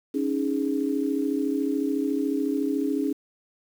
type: chord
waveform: sine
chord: C# suspended second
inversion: none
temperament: equal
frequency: 277.2 / 311.1 / 415.3 Hz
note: C#4 / D#4 / G#4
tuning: 0 / 0 / 0 cents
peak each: -25 / -28 / -30 dBFS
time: 0.14-3.13 s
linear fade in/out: 10 ms
effects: 8-bit